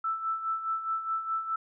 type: tone with tremolo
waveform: sine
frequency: 1322 Hz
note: E6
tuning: 5 cents sharp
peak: -26 dBFS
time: 0.04-1.56 s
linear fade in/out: 5 ms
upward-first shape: sine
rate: 4.8 Hz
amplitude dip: 65%
effects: none